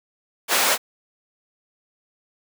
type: high-pass noise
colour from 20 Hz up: pink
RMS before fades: -19 dBFS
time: 0.48-0.78 s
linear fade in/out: 50 ms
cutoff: 600 Hz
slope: 12 dB/octave
effects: none